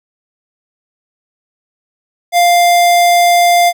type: tone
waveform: square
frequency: 698.5 Hz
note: F5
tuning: in tune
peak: -7 dBFS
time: 2.32-3.73 s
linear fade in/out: 50 ms
effects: none